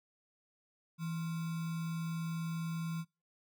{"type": "tone with sample-and-hold", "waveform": "sine", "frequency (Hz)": 164.81, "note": "E3", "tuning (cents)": 0, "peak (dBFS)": -35, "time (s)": [0.98, 3.05], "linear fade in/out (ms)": 50, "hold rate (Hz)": 1225, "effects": ["noise-tail reverb RT60 0.3 s tail -25 dB re dry"]}